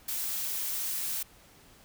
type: noise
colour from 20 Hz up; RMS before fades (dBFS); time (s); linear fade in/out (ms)
blue; -33; 0.08-1.23; 5
effects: pink hiss -57 dBFS RMS until 1.84 s